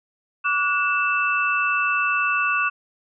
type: tone cluster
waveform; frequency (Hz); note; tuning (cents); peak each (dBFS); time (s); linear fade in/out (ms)
sine; 1154 / 1458 / 2650; D6 / F#6 / E7; -31 / -26 / +9; -23; 0.44-2.7; 20
effects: none